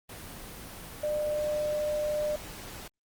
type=tone in noise; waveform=sine; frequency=600 Hz; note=D5; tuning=37 cents sharp; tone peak=-27 dBFS; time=1.03-2.36 s; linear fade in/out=5 ms; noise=pink; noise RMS=-43 dBFS; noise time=0.09-2.88 s; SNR=+13 dB; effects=Opus 24 kbps